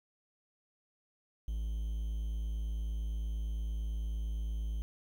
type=tone with quantisation; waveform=triangle; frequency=54.4 Hz; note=A1; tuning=19 cents flat; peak=-31 dBFS; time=1.48-4.82 s; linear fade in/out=0 ms; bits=10; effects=none